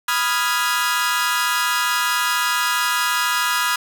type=chord; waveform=sawtooth; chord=F half-diminished seventh; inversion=second; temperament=equal; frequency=987.8 / 1244.5 / 1396.9 / 1661.2 Hz; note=Cb6 / Eb6 / F6 / Ab6; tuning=0 / 0 / 0 / 0 cents; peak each=-20 dBFS; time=0.08-3.76 s; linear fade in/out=5 ms; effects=none